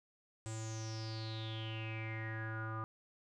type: tone with low-pass filter sweep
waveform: square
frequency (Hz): 110.8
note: A2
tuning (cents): +13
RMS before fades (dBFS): -42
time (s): 0.46-2.84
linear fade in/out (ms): 0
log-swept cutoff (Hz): 7900 to 1200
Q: 9.5
effects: none